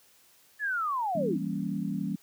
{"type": "linear sweep", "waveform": "sine", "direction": "down", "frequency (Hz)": [1754, 164.81], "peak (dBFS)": -27, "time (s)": [0.59, 1.42], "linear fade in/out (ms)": 50}
{"type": "chord", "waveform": "sine", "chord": "E diminished seventh", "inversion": "none", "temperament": "equal", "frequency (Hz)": [164.81, 196, 233.1, 277.2], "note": ["E3", "G3", "Bb3", "Db4"], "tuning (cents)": [0, 0, 0, 0], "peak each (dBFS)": [-35, -32, -36, -36], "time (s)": [1.15, 2.16], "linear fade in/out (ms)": 5}
{"effects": ["white hiss -61 dBFS RMS until 2.22 s", "high-pass 80 Hz 12 dB/octave"]}